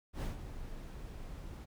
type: noise with ADSR envelope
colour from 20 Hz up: brown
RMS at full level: -34 dBFS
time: 0.13-1.66 s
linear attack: 95 ms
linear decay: 130 ms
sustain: -11 dB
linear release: 25 ms
effects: none